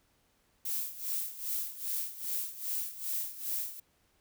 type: noise with tremolo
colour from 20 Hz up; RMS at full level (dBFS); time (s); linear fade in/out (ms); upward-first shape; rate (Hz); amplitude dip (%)
violet; -33; 0.65-3.8; 5; sine; 2.5; 80
effects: pink hiss -71 dBFS RMS until 4.2 s